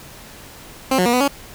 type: tone with pitch steps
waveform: 15% pulse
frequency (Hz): 264.1 / 181.6 / 239.2 / 249.8 / 280.6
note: C4 / F#3 / A#3 / B3 / C#4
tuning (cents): +16 / -32 / +45 / +20 / +21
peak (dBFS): -8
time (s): 0.91-1.28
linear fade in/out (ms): 5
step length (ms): 74
effects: pink hiss -40 dBFS RMS until 1.54 s